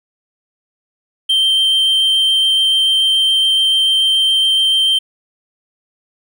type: tone with vibrato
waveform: triangle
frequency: 3136 Hz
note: G7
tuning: in tune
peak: -9 dBFS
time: 1.29-4.99 s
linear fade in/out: 10 ms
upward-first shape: triangle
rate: 7 Hz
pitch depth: 8 cents each way
effects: none